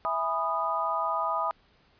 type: chord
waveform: sine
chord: E major seventh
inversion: none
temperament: just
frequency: 659.3 / 824.1 / 988.9 / 1236.1 Hz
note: E5 / G#5 / B5 / D#6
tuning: 0 / -14 / +2 / -12 cents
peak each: -33 / -34 / -31 / -29 dBFS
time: 0.05-1.51 s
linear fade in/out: 0 ms
effects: pink hiss -63 dBFS RMS until 1.99 s + resampled to 11025 Hz